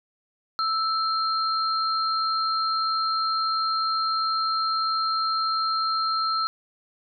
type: tone pair together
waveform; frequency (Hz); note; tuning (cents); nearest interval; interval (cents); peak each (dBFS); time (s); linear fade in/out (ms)
sine; 1318.5 / 4186; E6 / C8; 0 / 0; octave + minor sixth; 2000; -23 / -28; 0.59-6.47; 0
effects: none